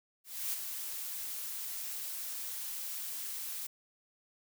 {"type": "noise with ADSR envelope", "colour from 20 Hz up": "blue", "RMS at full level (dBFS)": -34, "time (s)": [0.24, 3.67], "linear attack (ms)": 290, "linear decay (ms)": 19, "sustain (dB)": -6, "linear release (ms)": 8, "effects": []}